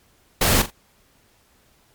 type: noise with echo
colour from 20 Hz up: pink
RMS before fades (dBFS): -17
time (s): 0.41-0.62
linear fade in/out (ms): 5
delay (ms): 42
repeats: 2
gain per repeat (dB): -12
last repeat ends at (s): 0.704
effects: pink hiss -59 dBFS RMS until 1.94 s + MP3 96 kbps